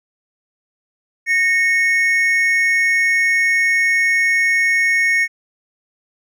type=tone pair together; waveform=triangle; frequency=1850 / 2200 Hz; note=A#6 / C#7; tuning=-14 / -14 cents; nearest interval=minor third; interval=300 cents; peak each=-14 dBFS; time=1.26-5.28 s; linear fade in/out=50 ms; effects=none